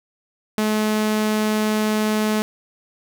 sawtooth tone, 214.5 Hz, A3, 44 cents flat, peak -14 dBFS, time 0.58-2.42 s, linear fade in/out 0 ms, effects none

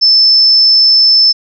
sine tone, 5274 Hz, E8, in tune, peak -4 dBFS, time 0.01-1.33 s, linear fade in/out 20 ms, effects none

